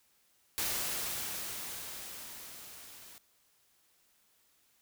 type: noise with level ramp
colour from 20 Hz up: white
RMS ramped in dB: -33 to -53 dBFS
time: 0.58-3.18 s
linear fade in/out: 0 ms
effects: white hiss -70 dBFS RMS until 4.81 s